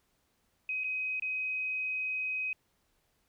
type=tone with dropouts; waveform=sine; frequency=2523 Hz; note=D#7; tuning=23 cents sharp; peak=-31 dBFS; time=0.69-2.53 s; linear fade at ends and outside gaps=2 ms; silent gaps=0.837-0.842 / 1.198-1.222 s; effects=pink hiss -74 dBFS RMS until 3.28 s